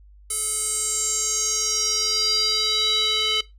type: tone with band-pass filter sweep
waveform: square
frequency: 433.1 Hz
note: A4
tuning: 27 cents flat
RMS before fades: -23 dBFS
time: 0.3-3.41 s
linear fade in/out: 5 ms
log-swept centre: 9600 to 3300 Hz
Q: 5.8
effects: noise-tail reverb RT60 0.2 s tail -18 dB re dry + added 50 Hz sine -46 dBFS peak until 3.58 s